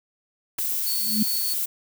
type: noise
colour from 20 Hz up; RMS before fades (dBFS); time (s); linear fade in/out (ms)
violet; -26; 0.58-1.66; 10
type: clicks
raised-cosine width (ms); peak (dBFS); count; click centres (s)
0.3; -20; 2; 0.586 / 0.589
type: tone with tremolo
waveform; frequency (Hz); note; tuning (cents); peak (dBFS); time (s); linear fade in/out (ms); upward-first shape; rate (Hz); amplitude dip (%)
sawtooth; 4433; C#8; -1; -24; 0.86-1.54; 10; sine; 4.8; 35
type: tone with exponential growth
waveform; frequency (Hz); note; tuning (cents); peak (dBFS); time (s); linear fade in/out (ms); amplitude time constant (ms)
sine; 215.2; A3; -38; -16; 0.97-1.23; 5; 56
effects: none